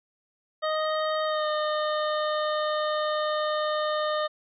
25% pulse tone with pitch glide, 622.3 to 609.5 Hz, D#5 to D#5, 0 to -36 cents, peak -21 dBFS, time 0.62-4.28 s, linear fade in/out 20 ms, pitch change -36 cents, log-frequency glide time 1.25-1.48 s, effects resampled to 11025 Hz

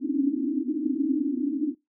white band-pass noise, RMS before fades -26 dBFS, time 0-1.75 s, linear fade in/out 50 ms, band 260 to 310 Hz, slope 96 dB/octave, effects noise-tail reverb RT60 0.2 s tail -22 dB re dry

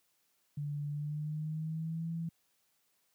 sine tone with pitch glide, 145.9 to 165.67 Hz, D3 to E3, -11 to +9 cents, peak -34 dBFS, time 0.57-2.29 s, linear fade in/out 5 ms, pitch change +220 cents, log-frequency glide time 0.89-2.1 s, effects white hiss -75 dBFS RMS until 3.14 s + high-pass 80 Hz 12 dB/octave

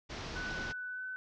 pink low-pass noise, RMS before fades -42 dBFS, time 0.09-0.73 s, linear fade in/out 20 ms, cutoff 6100 Hz, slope 48 dB/octave
sine tone with pitch glide, 1492 to 1511.1 Hz, F#6 to F#6, +14 to +36 cents, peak -38 dBFS, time 0.36-1.16 s, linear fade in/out 0 ms, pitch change +22 cents, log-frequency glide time 0.88-1.04 s
effects none

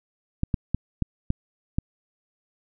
clicks, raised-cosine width 5 ms, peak -10 dBFS, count 6, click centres 0.434 / 0.542 / 0.746 / 1.023 / 1.304 / 1.785 s, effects none

